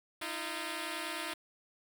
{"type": "tone pair together", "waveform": "5% pulse", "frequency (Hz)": [311.1, 341.4], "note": ["D#4", "F4"], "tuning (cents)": [0, -39], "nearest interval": "major second", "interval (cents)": 161, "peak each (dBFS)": -28, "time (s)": [0.21, 1.34], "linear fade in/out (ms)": 10, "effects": ["9-bit"]}